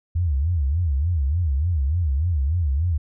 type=tone with vibrato; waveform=sine; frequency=77.2 Hz; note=D#2; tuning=13 cents flat; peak=-18 dBFS; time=0.15-2.98 s; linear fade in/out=10 ms; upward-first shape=sine; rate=3.4 Hz; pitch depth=260 cents each way; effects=none